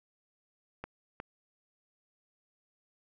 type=clicks; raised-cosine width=0.5 ms; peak=-24 dBFS; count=2; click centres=0.84 / 1.201 s; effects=none